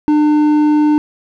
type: tone with hard clipping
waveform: sine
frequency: 300 Hz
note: D4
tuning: 37 cents sharp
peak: -10 dBFS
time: 0.08-0.98 s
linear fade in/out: 0 ms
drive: 6 dB
effects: none